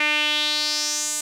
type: tone with band-pass filter sweep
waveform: sawtooth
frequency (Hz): 300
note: D4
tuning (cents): +37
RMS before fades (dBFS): -23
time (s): 0-1.21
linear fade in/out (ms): 5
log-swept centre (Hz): 2300 to 8100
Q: 3.7
effects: none